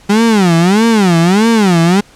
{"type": "tone with vibrato", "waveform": "35% pulse", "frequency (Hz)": 195.5, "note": "G3", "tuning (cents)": -4, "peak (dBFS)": -5, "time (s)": [0.09, 2.01], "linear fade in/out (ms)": 10, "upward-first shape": "sine", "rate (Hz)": 1.6, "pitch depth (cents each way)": 290, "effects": ["pink hiss -43 dBFS RMS until 2.15 s", "low-pass 9000 Hz 12 dB/octave"]}